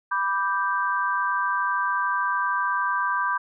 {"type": "chord", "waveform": "sine", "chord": "G major", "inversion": "first", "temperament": "equal", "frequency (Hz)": [987.8, 1174.7, 1568], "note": ["B5", "D6", "G6"], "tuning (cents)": [0, 0, 0], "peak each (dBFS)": -26, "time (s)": [0.11, 3.38], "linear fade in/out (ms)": 10, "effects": []}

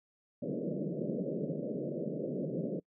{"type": "band-pass noise", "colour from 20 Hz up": "pink", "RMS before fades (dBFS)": -36, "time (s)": [0.42, 2.8], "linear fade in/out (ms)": 10, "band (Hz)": [140, 600], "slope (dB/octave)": 96, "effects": ["noise-tail reverb RT60 0.1 s tail -26 dB re dry"]}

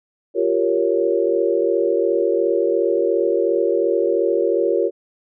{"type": "chord", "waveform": "sine", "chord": "G half-diminished seventh", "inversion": "third", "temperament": "equal", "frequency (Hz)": [349.2, 392, 466.2, 554.4], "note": ["F4", "G4", "Bb4", "Db5"], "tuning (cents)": [0, 0, 0, 0], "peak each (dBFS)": [-21, -21, -20, -22], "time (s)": [0.34, 4.91], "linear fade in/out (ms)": 50, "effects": []}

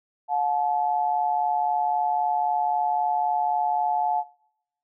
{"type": "tone pair together", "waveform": "sine", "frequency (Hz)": [720, 863.8], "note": ["F#5", "A5"], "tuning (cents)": [-47, -32], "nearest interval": "minor third", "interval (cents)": 315, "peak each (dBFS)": -24, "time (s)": [0.28, 4.24], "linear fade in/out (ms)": 50, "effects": ["noise-tail reverb RT60 0.8 s tail -23 dB re dry"]}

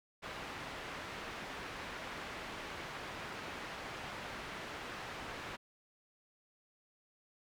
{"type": "low-pass noise", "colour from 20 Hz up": "white", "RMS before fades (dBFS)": -45, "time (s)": [0.22, 5.57], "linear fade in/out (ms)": 20, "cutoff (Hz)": 2100, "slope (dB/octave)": 12, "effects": []}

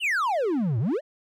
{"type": "exponential two-way sweep", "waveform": "triangle", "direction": "down then up", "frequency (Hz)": [3107, 104.5, 659], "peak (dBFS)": -20, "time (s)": [0, 1.01], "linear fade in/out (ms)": 50, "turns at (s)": 0.79, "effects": []}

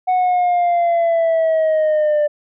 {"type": "linear sweep", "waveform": "sine", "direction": "down", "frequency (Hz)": [740, 591], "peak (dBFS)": -10, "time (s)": [0.07, 2.28], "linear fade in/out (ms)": 20, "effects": ["tanh soft clip ceiling -12 dBFS"]}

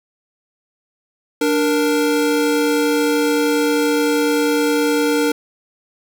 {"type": "tone pair together", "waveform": "square", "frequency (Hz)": [294.3, 467.2], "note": ["D4", "A#4"], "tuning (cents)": [4, 4], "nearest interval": "minor sixth", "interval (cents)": 800, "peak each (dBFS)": -18, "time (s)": [1.41, 5.32], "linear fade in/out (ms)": 5, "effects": []}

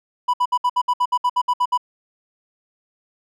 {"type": "tone bursts", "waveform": "triangle", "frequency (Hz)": 987.8, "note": "B5", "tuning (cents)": 0, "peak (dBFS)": -13, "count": 13, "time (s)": [0.28, 1.777], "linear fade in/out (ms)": 10, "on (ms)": 57, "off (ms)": 63, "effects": []}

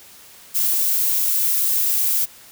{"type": "noise", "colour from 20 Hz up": "violet", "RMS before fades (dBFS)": -19, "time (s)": [0.54, 2.26], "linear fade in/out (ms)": 20, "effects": ["white hiss -45 dBFS RMS until 2.51 s"]}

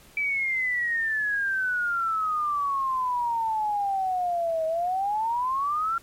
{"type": "exponential two-way sweep", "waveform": "sine", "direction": "down then up", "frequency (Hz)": [2320, 634, 1381], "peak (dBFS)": -23, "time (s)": [0.17, 5.98], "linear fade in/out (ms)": 2, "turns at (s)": 4.66, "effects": ["pink hiss -53 dBFS RMS until 6.02 s", "MP3 64 kbps"]}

